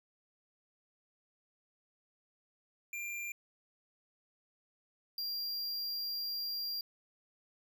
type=tone pair in turn; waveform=square; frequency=2382 / 4764 Hz; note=D7 / D8; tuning=+24 / +24 cents; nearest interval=octave; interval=1200 cents; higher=second; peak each=-39 / -36 dBFS; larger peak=second; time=2.93-3.32 / 5.18-6.81 s; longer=second; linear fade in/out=2 ms; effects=none